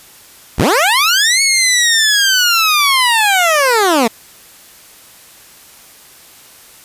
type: linear two-way sweep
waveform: 15% pulse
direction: up then down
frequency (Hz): 34.59 to 2217 to 213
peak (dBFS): -3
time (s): 0.58-4.08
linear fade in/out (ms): 10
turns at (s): 1.42
effects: white hiss -41 dBFS RMS until 6.84 s + resampled to 32000 Hz